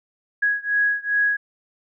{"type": "beating tone pair", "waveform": "sine", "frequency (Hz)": [1661.2, 1663.7], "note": ["G#6", "G#6"], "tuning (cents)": [0, 3], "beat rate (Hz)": 2.5, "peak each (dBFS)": [-21, -22], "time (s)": [0.42, 1.37], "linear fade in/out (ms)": 10, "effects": []}